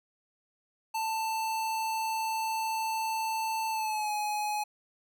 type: tone with pitch glide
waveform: square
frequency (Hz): 887 to 840.6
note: A5 to G#5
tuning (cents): +14 to +21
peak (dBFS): -30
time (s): 0.94-4.64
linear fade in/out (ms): 10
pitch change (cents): -93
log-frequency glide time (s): 3.7-4.11
effects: none